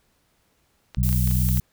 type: clicks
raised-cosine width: 0.2 ms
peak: -20 dBFS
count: 7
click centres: 0.947 / 1.091 / 1.128 / 1.275 / 1.312 / 1.489 / 1.573 s
type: harmonic tone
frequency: 62.4 Hz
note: B1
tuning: 19 cents sharp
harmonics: 1 / 2 / 3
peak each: -21 / -22 / -27 dBFS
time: 0.97-1.6 s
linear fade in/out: 5 ms
type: noise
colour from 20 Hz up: violet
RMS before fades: -30 dBFS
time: 1.03-1.6 s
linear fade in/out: 0 ms
effects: pink hiss -66 dBFS RMS until 1.72 s